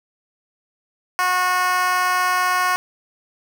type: tone with high-pass filter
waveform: 10% pulse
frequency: 364.4 Hz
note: F#4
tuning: 26 cents flat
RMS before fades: -19 dBFS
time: 1.19-2.76 s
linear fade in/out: 0 ms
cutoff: 950 Hz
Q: 2.5
effects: none